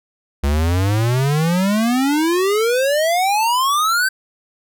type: exponential sweep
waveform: square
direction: up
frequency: 68.3 to 1568 Hz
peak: -15 dBFS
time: 0.43-4.09 s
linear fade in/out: 10 ms
effects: none